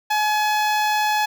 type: tone with notch filter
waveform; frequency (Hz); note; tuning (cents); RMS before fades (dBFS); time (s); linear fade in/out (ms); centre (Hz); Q
sawtooth; 848; G#5; +36; -20; 0.1-1.26; 10; 9100; 1.1
effects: none